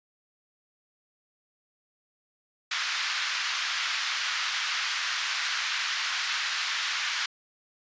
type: band-pass noise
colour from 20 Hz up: pink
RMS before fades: -30 dBFS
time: 2.71-7.26 s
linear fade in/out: 5 ms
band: 1300 to 5600 Hz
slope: 24 dB/octave
effects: resampled to 16000 Hz